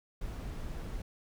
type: noise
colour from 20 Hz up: brown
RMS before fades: -39 dBFS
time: 0.21-1.02 s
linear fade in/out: 5 ms
effects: none